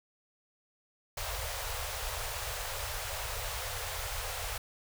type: band-stop noise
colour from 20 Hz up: pink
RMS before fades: -37 dBFS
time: 1.17-4.58 s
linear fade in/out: 5 ms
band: 110 to 470 Hz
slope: 48 dB/octave
effects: none